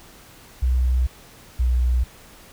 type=tone pair in turn; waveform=sine; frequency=63 / 61.6 Hz; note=B1 / B1; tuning=+35 / -4 cents; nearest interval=unison; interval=39 cents; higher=first; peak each=-16 dBFS; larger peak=neither; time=0.62-1.07 / 1.59-2.04 s; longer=neither; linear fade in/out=10 ms; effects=pink hiss -47 dBFS RMS until 2.52 s